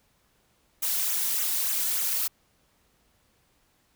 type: noise with flanger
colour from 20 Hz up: blue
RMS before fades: -27 dBFS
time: 0.82-2.28 s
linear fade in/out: 10 ms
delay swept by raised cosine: 0.2 to 2.6 ms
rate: 3.4 Hz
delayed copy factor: -0.75
effects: pink hiss -67 dBFS RMS until 3.95 s